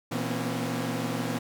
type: tone cluster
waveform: sawtooth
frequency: 120.3 / 166.5 / 233.7 / 252.9 / 273 Hz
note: B2 / E3 / A#3 / B3 / C#4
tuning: -45 / +18 / +5 / +41 / -26 cents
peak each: -31 dBFS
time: 0.11-1.39 s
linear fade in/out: 10 ms
effects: none